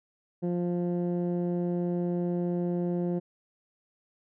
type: tone with low-pass filter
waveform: 15% pulse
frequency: 175.4 Hz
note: F3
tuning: 8 cents sharp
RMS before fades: -29 dBFS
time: 0.42-3.2 s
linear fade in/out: 20 ms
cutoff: 370 Hz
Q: 0.73
effects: none